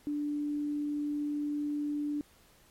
sine tone, 293.7 Hz, D4, in tune, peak -30 dBFS, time 0.07-2.21 s, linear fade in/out 0 ms, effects pink hiss -62 dBFS RMS until 2.7 s + MP3 64 kbps

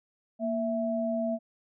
sine tone pair together, 233.3 / 659.9 Hz, A#3 / E5, +2 / +2 cents, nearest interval octave + tritone, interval 1800 cents, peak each -30 / -29 dBFS, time 0.39-1.39 s, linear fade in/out 50 ms, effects none

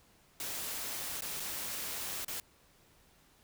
white noise with dropouts, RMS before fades -39 dBFS, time 0.4-2.4 s, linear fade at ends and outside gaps 1 ms, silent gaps 1.208-1.221 / 1.398-1.402 / 2.247-2.281 s, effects pink hiss -65 dBFS RMS until 3.43 s

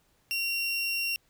30% pulse tone, 2749 Hz, F7, 28 cents flat, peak -25 dBFS, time 0.31-1.16 s, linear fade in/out 0 ms, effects pink hiss -68 dBFS RMS until 1.29 s

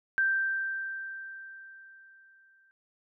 sine tone with exponential decay, 1568 Hz, G6, in tune, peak -22 dBFS, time 0.18-2.71 s, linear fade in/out 0 ms, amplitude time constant 550 ms, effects none

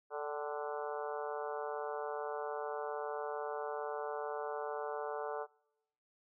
harmonic tone with a mistuned harmonic, 146.83 Hz, D3, in tune, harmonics 3 / 4 / 5 / 6 / 7 / 8 / 9 / 10, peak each -41 / -43 / -45 / -47 / -48 / -49 / -50 / -51 dBFS, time 0.1-5.47 s, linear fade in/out 50 ms, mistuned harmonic 5, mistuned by +52 cents, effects noise-tail reverb RT60 0.9 s tail -26 dB re dry

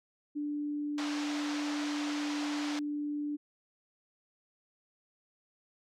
sine tone, 294 Hz, D4, 2 cents sharp, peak -32 dBFS, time 0.35-3.37 s, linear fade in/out 20 ms
pink band-pass noise, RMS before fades -41 dBFS, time 0.98-2.79 s, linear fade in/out 0 ms, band 590 to 6200 Hz, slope 24 dB/octave
effects none

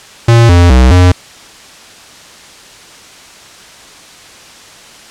square tone with pitch steps, 116.7 / 87.3 / 63.3 / 89.9 Hz, A#2 / F2 / B1 / F#2, +2 / 0 / +43 / -49 cents, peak -3 dBFS, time 0.28-1.12 s, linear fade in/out 5 ms, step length 210 ms, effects white hiss -35 dBFS RMS until 5.1 s + low-pass 7000 Hz 12 dB/octave

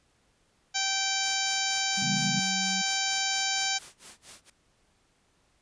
harmonic tone, 778 Hz, G5, 13 cents flat, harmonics 1 / 2 / 3 / 4 / 5 / 6 / 7 / 8 / 9, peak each -35 / -35 / -35 / -35 / -35 / -35 / -35 / -35 / -35 dBFS, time 0.74-3.79 s, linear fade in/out 20 ms
white noise with tremolo, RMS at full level -45 dBFS, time 1.23-4.5 s, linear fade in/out 5 ms, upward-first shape sine, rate 4.3 Hz, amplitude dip 100%
sine tone with pitch glide, 193.5 to 189.52 Hz, G3 to F#3, -22 to +42 cents, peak -34 dBFS, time 1.97-2.82 s, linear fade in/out 10 ms, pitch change -36 cents, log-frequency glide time 2.16-2.34 s
sine chord, C# diminished seventh, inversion none, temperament just, 138.59 / 166.31 / 199.57 / 239.5 Hz, C#3 / E3 / G3 / Bb3, 0 / +16 / +31 / +47 cents, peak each -35 / -35 / -34 / -37 dBFS, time 2.02-2.4 s, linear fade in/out 5 ms
effects pink hiss -68 dBFS RMS until 5.61 s + resampled to 22050 Hz

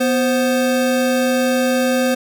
square tone pair together, 246.7 / 522.7 Hz, B3 / C5, -2 / -2 cents, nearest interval octave + minor second, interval 1300 cents, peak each -18 dBFS, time 0-2.15 s, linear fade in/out 10 ms, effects none

